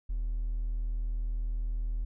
triangle tone with hard clipping, 40.02 Hz, D#1, 50 cents sharp, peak -29 dBFS, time 0.09-2.05 s, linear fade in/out 10 ms, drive 3 dB, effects none

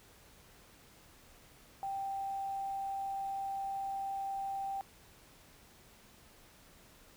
sine tone with quantisation, 784 Hz, G5, in tune, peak -35 dBFS, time 1.83-4.81 s, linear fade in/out 0 ms, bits 10, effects pink hiss -60 dBFS RMS until 7.16 s

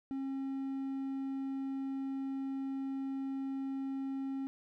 triangle tone, 270 Hz, C#4, 45 cents flat, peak -33 dBFS, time 0.11-4.47 s, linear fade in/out 0 ms, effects none

